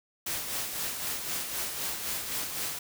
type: noise with tremolo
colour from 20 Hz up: white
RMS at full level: -32 dBFS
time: 0.26-2.79 s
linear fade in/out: 5 ms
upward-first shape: sine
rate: 3.9 Hz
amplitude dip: 45%
effects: none